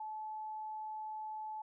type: tone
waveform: sine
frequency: 864 Hz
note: A5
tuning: 32 cents flat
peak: -40 dBFS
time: 0-1.62 s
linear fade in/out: 5 ms
effects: none